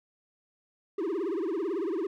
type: tone with vibrato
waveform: triangle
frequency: 361 Hz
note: F#4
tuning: 43 cents flat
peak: -26 dBFS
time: 0.98-2.07 s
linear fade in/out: 5 ms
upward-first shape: triangle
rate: 18 Hz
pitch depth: 300 cents each way
effects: none